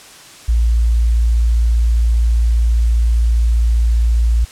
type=tone; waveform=sine; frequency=57.5 Hz; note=A#1; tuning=23 cents flat; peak=-10 dBFS; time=0.48-4.45 s; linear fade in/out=10 ms; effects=white hiss -39 dBFS RMS until 4.51 s + low-pass 9000 Hz 12 dB/octave